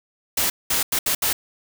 white noise bursts at uneven times, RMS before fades -21 dBFS, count 5, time 0.37-0.5 / 0.7-0.83 / 0.92-0.99 / 1.06-1.15 / 1.22-1.33 s, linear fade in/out 5 ms, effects none

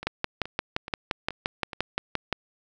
two click trains, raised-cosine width 0.3 ms, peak -9 / -20 dBFS, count 14 / 5, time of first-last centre 0.07-2.327 / 0.03-1.732 s, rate 5.76 / 2.35 Hz, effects none

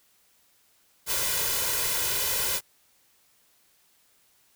white noise with comb filter, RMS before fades -27 dBFS, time 1.06-2.61 s, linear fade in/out 50 ms, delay 2 ms, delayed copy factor +0.7, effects white hiss -64 dBFS RMS until 4.55 s

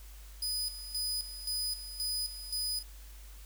sawtooth tone with tremolo, 4980 Hz, D#8, 1 cent sharp, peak -29 dBFS, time 0.42-2.83 s, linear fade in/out 5 ms, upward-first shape square, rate 1.9 Hz, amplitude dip 70%, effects added 50 Hz sine -47 dBFS peak until 3.45 s + white hiss -57 dBFS RMS until 3.45 s

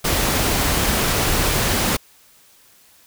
pink noise, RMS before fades -19 dBFS, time 0.04-1.97 s, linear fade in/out 10 ms, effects white hiss -52 dBFS RMS until 3.06 s

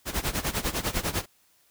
pink noise with tremolo, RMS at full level -26 dBFS, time 0.05-1.26 s, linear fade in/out 50 ms, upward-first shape sine, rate 10 Hz, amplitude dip 85%, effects white hiss -64 dBFS RMS until 1.7 s

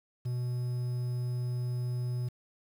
triangle tone with quantisation, 123.4 Hz, B2, 1 cent flat, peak -28 dBFS, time 0.25-2.29 s, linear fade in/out 10 ms, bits 9, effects none

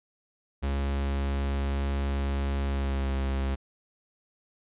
45% pulse tone with pitch glide, 69.3 to 67.48 Hz, C#2 to C#2, 0 to -46 cents, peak -26 dBFS, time 0.62-3.56 s, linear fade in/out 20 ms, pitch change -46 cents, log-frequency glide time 2.65-3.12 s, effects resampled to 8000 Hz

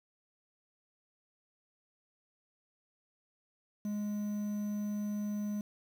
triangle tone with quantisation, 207.7 Hz, G#3, in tune, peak -31 dBFS, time 3.85-5.61 s, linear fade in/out 2 ms, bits 9, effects none

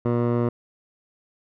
15% pulse tone with low-pass filter, 119.5 Hz, A#2, 43 cents sharp, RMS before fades -22 dBFS, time 0.05-0.49 s, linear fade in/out 5 ms, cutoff 910 Hz, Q 1, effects none

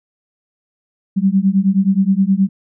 sine beating tone pair, 189 / 198.5 Hz, F#3 / G3, +37 / +22 cents, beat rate 9.5 Hz, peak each -14 dBFS, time 1.16-2.49 s, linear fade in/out 20 ms, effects none

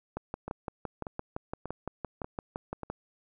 two click trains, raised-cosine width 1 ms, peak -23 / -20 dBFS, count 5 / 17, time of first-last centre 0.48-2.833 / 0.17-2.9 s, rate 1.7 / 5.86 Hz, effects none

